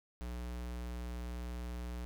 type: tone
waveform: square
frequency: 60.3 Hz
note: B1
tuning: 41 cents flat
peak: -40 dBFS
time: 0.21-2.05 s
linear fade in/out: 0 ms
effects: none